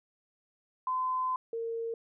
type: tone pair in turn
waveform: sine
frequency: 1024 / 458.5 Hz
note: C6 / A#4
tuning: -38 / -29 cents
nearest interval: octave + major second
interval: 1391 cents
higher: first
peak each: -28 / -32 dBFS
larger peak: first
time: 0.87-1.36 / 1.53-1.94 s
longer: first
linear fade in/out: 2 ms
effects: none